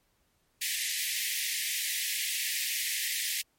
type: high-pass noise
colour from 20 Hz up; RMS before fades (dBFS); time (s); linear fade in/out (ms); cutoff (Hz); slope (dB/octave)
pink; -32; 0.61-3.42; 10; 1800; 96
effects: pink hiss -72 dBFS RMS until 3.58 s + MP3 64 kbps